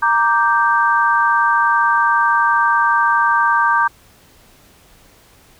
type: chord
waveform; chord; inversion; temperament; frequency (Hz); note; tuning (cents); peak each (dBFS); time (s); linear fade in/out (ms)
sine; G minor; first; equal; 932.3 / 1174.7 / 1568; Bb5 / D6 / G6; 0 / 0 / 0; -16; 0.02-3.88; 10
effects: pink hiss -49 dBFS RMS until 5.59 s